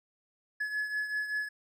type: beating tone pair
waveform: triangle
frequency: 1702 / 1707.2 Hz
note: G#6 / G#6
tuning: +42 / +47 cents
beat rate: 5.2 Hz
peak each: -30 / -37 dBFS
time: 0.6-1.49 s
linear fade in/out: 10 ms
effects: none